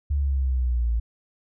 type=exponential sweep; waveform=sine; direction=down; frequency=72.7 to 56 Hz; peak=-20 dBFS; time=0.1-1 s; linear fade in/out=10 ms; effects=none